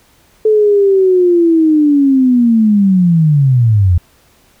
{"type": "linear sweep", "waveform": "sine", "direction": "down", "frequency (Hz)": [436.5, 83.4], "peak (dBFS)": -6, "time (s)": [0.45, 3.98], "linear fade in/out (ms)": 5, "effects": ["pink hiss -50 dBFS RMS until 4.6 s"]}